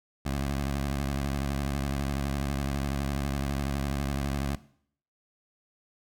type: tone with vibrato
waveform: 15% pulse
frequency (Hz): 69.3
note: C#2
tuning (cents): 0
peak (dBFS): -22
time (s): 0.25-4.56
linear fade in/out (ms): 10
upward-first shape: square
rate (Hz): 12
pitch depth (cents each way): 63
effects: noise-tail reverb RT60 0.6 s tail -18 dB re dry